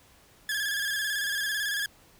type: tone with vibrato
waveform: sawtooth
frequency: 1666 Hz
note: G#6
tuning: 5 cents sharp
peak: -24 dBFS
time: 0.49-1.86 s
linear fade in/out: 2 ms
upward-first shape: square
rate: 18 Hz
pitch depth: 50 cents each way
effects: pink hiss -58 dBFS RMS until 2.19 s